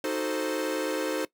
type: chord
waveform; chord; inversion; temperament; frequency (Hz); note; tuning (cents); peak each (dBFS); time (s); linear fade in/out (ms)
45% pulse; D# diminished seventh; none; equal; 311.1 / 370 / 440 / 523.3; D#4 / F#4 / A4 / C5; 0 / 0 / 0 / 0; -32 / -35 / -33 / -32; 0.04-1.25; 2
effects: noise-tail reverb RT60 0.1 s tail -19 dB re dry